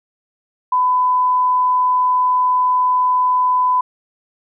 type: tone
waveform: sine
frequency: 1003 Hz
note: B5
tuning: 26 cents sharp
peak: -12 dBFS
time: 0.72-3.81 s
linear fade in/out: 5 ms
effects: none